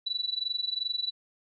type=tone with amplitude modulation; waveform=sine; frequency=3951 Hz; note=B7; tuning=in tune; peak=-25 dBFS; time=0.06-1.11 s; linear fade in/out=10 ms; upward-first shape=sine; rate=22.7 Hz; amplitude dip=90%; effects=none